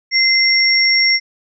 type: tone pair together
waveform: sine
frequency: 2076 / 5512 Hz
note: C7 / F8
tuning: -14 / -24 cents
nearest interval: octave + perfect fourth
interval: 1690 cents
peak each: -13 dBFS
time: 0.11-1.2 s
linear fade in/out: 50 ms
effects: none